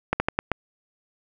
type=slowing click train; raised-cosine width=0.5 ms; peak=-6 dBFS; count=5; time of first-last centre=0.13-0.517 s; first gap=70 ms; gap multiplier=1.22; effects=none